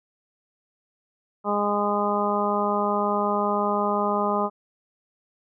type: harmonic tone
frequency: 205.5 Hz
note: G#3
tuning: 18 cents flat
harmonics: 1 / 2 / 3 / 4 / 5 / 6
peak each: -28 / -28 / -28 / -28 / -28 / -28 dBFS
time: 1.44-4.5 s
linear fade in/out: 50 ms
effects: none